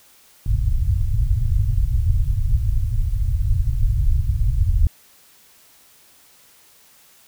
pink low-pass noise, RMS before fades -18 dBFS, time 0.46-4.87 s, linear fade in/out 2 ms, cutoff 120 Hz, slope 48 dB/octave, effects white hiss -52 dBFS RMS until 7.27 s

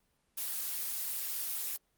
blue noise, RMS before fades -36 dBFS, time 0.37-1.77 s, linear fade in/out 10 ms, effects pink hiss -75 dBFS RMS until 1.97 s + Opus 24 kbps

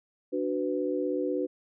sine chord, B minor, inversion first, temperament equal with one note detuned, 293.7 / 370 / 498.2 Hz, D4 / F#4 / B4, 0 / 0 / +15 cents, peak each -31 dBFS, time 0.32-1.47 s, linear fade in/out 20 ms, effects none

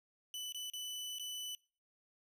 sawtooth tone with dropouts, 2988 Hz, F#7, 16 cents sharp, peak -38 dBFS, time 0.34-1.55 s, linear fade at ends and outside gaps 1 ms, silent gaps 0.523-0.546 / 0.7-0.735 / 1.185-1.196 s, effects noise-tail reverb RT60 0.4 s tail -24 dB re dry

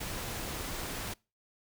pink noise, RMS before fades -38 dBFS, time 0-1.14 s, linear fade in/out 10 ms, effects noise-tail reverb RT60 0.3 s tail -25 dB re dry

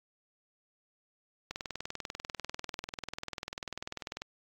click train, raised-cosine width 0.2 ms, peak -20 dBFS, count 56, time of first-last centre 1.51-4.219 s, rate 20.3 Hz, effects AAC 48 kbps

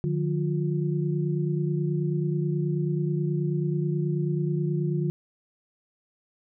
sine tone cluster, 149.8 / 179.1 / 354 Hz, D3 / F3 / F4, +35 / +44 / +23 cents, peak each -25 / -30 / -31 dBFS, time 0.04-5.1 s, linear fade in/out 0 ms, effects none

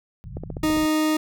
white low-pass noise, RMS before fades -36 dBFS, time 0.24-0.86 s, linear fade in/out 0 ms, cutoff 180 Hz, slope 96 dB/octave
click train, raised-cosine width 2 ms, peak -18 dBFS, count 7, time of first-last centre 0.37-0.767 s, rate 15.1 Hz
40% pulse tone, 309.9 Hz, D#4, 7 cents flat, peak -18 dBFS, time 0.63-1.17 s, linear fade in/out 5 ms
effects none

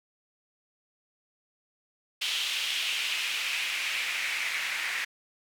white noise with band-pass filter sweep, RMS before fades -31 dBFS, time 2.21-5.05 s, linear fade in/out 10 ms, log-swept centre 3100 to 2000 Hz, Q 3.1, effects none

